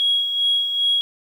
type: tone with tremolo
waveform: sine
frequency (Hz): 3311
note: G#7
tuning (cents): -6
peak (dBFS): -14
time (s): 0-1.01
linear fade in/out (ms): 0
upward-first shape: sine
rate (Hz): 2.5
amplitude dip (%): 55
effects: tanh soft clip ceiling -10 dBFS + 8-bit